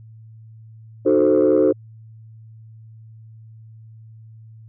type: chord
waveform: sine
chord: D# diminished seventh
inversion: none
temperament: equal with one note detuned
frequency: 305.8 / 370 / 440 / 523.3 Hz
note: D#4 / F#4 / A4 / C5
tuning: -30 / 0 / 0 / 0 cents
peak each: -17 dBFS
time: 1.05-1.73 s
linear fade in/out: 20 ms
effects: tanh soft clip ceiling -7 dBFS + added 111 Hz sine -40 dBFS peak until 4.68 s